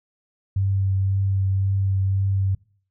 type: tone with vibrato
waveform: sine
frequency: 96.9 Hz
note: G2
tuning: 20 cents flat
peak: -18 dBFS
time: 0.56-2.55 s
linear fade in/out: 5 ms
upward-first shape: triangle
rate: 1.9 Hz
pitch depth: 17 cents each way
effects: noise-tail reverb RT60 0.5 s tail -24 dB re dry